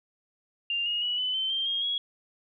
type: tone with pitch steps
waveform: sine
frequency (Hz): 2794 / 2864 / 2936 / 3010 / 3086 / 3163 / 3243 / 3325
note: F7 / F7 / F#7 / F#7 / G7 / G7 / G#7 / G#7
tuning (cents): 0 / +43 / -14 / +29 / -28 / +15 / -42 / +1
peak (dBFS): -26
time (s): 0.7-1.98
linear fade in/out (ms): 2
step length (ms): 160
effects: none